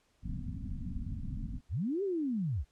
pink low-pass noise, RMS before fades -38 dBFS, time 0.22-1.61 s, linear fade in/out 50 ms, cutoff 270 Hz, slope 96 dB/octave
sine linear two-way sweep, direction up then down, 48.68 to 410 to 48.68 Hz, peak -30 dBFS, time 1.69-2.65 s, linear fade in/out 50 ms, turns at 2.03 s
effects pink hiss -72 dBFS RMS until 2.71 s + low-pass 9000 Hz 12 dB/octave

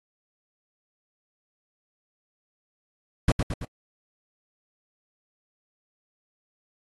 brown noise with echo, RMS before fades -18 dBFS, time 3.28-3.32 s, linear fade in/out 5 ms, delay 110 ms, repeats 3, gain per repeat -5 dB, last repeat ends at 3.65 s, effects AAC 32 kbps

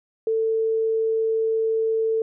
sine tone, 445.7 Hz, A4, 22 cents sharp, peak -19 dBFS, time 0.27-2.22 s, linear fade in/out 2 ms, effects none

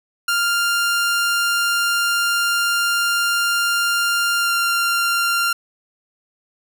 sawtooth tone with pitch glide, 1396.9 to 1388.1 Hz, F6 to F6, 0 to -11 cents, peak -13 dBFS, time 0.28-5.53 s, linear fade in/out 5 ms, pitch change -11 cents, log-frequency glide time 4.39-4.52 s, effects none

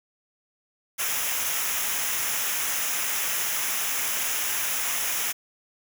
white noise with comb filter, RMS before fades -27 dBFS, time 0.98-5.33 s, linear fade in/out 20 ms, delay 0.23 ms, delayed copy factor -0.65, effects none

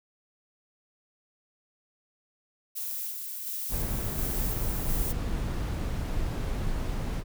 violet noise with tremolo, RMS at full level -34 dBFS, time 2.75-5.13 s, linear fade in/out 20 ms, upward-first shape square, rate 1.4 Hz, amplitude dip 30%
brown noise, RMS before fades -30 dBFS, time 3.69-7.24 s, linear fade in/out 50 ms
effects none

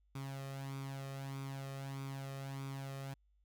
sawtooth tone with flanger, 136.4 Hz, C#3, 28 cents flat, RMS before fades -44 dBFS, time 0.15-3.14 s, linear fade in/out 5 ms, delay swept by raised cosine 0.84 to 1.63 ms, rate 1.6 Hz, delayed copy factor +0.6, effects added 50 Hz sine -69 dBFS peak until 3.44 s

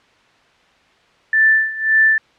sine tone with tremolo, 1765 Hz, A6, 5 cents sharp, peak -8 dBFS, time 1.33-2.18 s, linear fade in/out 2 ms, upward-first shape sine, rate 1.8 Hz, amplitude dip 85%, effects white hiss -53 dBFS RMS until 2.38 s + low-pass 3000 Hz 12 dB/octave

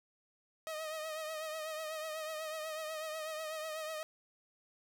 sawtooth tone with vibrato, 627 Hz, D#5, 13 cents sharp, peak -35 dBFS, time 0.67-4.03 s, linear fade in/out 0 ms, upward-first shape triangle, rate 8.1 Hz, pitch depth 54 cents each way, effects none

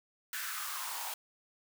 white noise with high-pass filter sweep, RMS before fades -39 dBFS, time 0.33-1.14 s, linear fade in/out 2 ms, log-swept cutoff 1600 to 780 Hz, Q 4.5, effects none

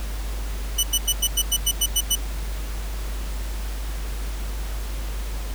15% pulse tone bursts, 2973 Hz, F#7, 8 cents sharp, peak -10 dBFS, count 10, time 0.78-2.156 s, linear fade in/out 10 ms, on 53 ms, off 94 ms, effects added 50 Hz sine -26 dBFS peak until 5.54 s + pink hiss -38 dBFS RMS until 5.54 s

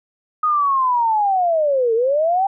sine linear two-way sweep, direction down then up, 1253 to 440 to 797 Hz, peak -14 dBFS, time 0.43-2.47 s, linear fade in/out 5 ms, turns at 1.94 s, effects none

